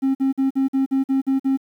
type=tone bursts; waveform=triangle; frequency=268.4 Hz; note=C4; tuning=44 cents sharp; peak=-13 dBFS; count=9; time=0.02-1.574 s; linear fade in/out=20 ms; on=130 ms; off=48 ms; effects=tanh soft clip ceiling -10 dBFS + 9-bit